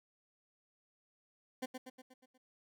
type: tone with echo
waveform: 20% pulse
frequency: 256.7 Hz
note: C4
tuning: 33 cents flat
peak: -32 dBFS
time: 1.62-1.66 s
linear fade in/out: 10 ms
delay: 120 ms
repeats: 6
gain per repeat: -5 dB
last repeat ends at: 2.38 s
effects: none